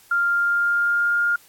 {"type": "tone with pitch glide", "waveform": "sine", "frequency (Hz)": [1396, 1412.2], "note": ["F6", "F6"], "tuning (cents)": [-1, 19], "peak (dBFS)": -17, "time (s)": [0.11, 1.36], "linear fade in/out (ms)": 5, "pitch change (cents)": 20, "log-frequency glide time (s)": [0.21, 1.22], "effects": ["white hiss -52 dBFS RMS until 1.48 s", "AAC 64 kbps"]}